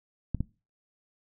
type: clicks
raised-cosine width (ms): 5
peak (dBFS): -16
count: 2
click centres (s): 0.347 / 0.406
effects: noise-tail reverb RT60 0.3 s tail -21 dB re dry